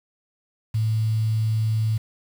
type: tone with quantisation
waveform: sine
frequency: 110 Hz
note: A2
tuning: in tune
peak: -19 dBFS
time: 0.74-1.98 s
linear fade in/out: 10 ms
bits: 7
effects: none